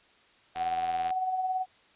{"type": "tone with tremolo", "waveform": "sine", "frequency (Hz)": 747, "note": "F#5", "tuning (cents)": 16, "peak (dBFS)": -25, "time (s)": [0.55, 1.66], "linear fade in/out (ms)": 50, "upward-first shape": "sine", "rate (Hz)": 18, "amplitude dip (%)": 45}
{"type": "click train", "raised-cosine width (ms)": 0.3, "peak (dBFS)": -24, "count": 47, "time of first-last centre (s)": [0.56, 1.105], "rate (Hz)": 84.4}
{"effects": ["white hiss -61 dBFS RMS until 1.95 s", "resampled to 8000 Hz"]}